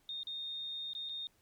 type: tone with dropouts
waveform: sine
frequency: 3676 Hz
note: A#7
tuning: 25 cents flat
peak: -38 dBFS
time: 0.09-1.27 s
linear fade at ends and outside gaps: 1 ms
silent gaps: 0.232-0.27 / 0.933-0.95 / 1.09-1.094 s
effects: pink hiss -71 dBFS RMS until 1.41 s + MP3 96 kbps